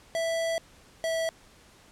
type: tone pair in turn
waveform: square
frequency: 659.3 / 653.2 Hz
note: E5 / E5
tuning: 0 / -16 cents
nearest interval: unison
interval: 16 cents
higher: first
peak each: -27 dBFS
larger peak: neither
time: 0.15-0.58 / 1.04-1.29 s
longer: first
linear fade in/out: 0 ms
effects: pink hiss -56 dBFS RMS until 1.91 s + low-pass 10000 Hz 12 dB/octave